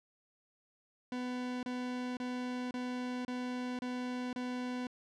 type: tone bursts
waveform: 40% pulse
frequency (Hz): 249.3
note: B3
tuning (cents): +16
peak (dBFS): -35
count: 7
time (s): 1.12-4.87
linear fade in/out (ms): 2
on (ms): 510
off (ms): 30
effects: low-pass 5000 Hz 12 dB/octave